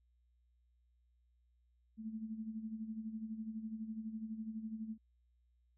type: tone with tremolo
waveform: sine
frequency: 220 Hz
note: A3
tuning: in tune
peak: -38 dBFS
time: 1.97-4.98 s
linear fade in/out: 50 ms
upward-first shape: sine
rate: 12 Hz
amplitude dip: 65%
effects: added 60 Hz sine -70 dBFS peak until 5.77 s